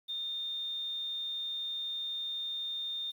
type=tone; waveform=sine; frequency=3636 Hz; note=A#7; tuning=44 cents flat; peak=-34 dBFS; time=0.08-3.12 s; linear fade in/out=20 ms; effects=10-bit